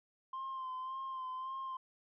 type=tone with vibrato; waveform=sine; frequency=1046.5 Hz; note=C6; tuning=in tune; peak=-37 dBFS; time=0.33-1.77 s; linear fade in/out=5 ms; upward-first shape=sine; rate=1.8 Hz; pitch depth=34 cents each way; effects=tanh soft clip ceiling -37 dBFS